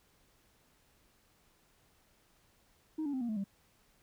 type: tone with pitch steps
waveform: sine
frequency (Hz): 312.9 / 285.3 / 260.1 / 237.1 / 216.2 / 197.11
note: D#4 / C#4 / C4 / A#3 / A3 / G3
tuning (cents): +10 / +50 / -10 / +30 / -30 / +10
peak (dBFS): -31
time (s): 2.98-3.442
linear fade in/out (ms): 10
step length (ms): 77
effects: tanh soft clip ceiling -31 dBFS + pink hiss -69 dBFS RMS until 4.02 s